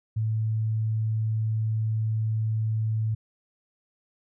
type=tone; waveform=sine; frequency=110 Hz; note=A2; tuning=in tune; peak=-23 dBFS; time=0.16-3.15 s; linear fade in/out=10 ms; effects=none